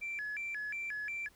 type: tone with vibrato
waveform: sine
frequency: 1997 Hz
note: B6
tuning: 19 cents sharp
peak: -35 dBFS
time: 0.01-1.29 s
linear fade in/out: 20 ms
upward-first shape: square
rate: 2.8 Hz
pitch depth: 280 cents each way
effects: tanh soft clip ceiling -33 dBFS + pink hiss -65 dBFS RMS until 1.35 s